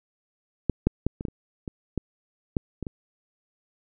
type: clicks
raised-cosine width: 3 ms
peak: -8 / -6 / -9 / -19 / -14 / -26 / -20 / -13 / -10 / -18 / -20 dBFS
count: 11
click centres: 0.697 / 0.87 / 1.066 / 1.209 / 1.252 / 1.284 / 1.678 / 1.977 / 2.568 / 2.827 / 2.868 s
effects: none